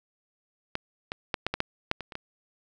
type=clicks; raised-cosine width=0.3 ms; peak=-13 / -16 / -10 / -10 / -12 / -9 / -8 / -20 / -25 / -18 dBFS; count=10; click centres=0.754 / 1.119 / 1.342 / 1.466 / 1.54 / 1.604 / 1.914 / 2.007 / 2.122 / 2.154 s; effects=none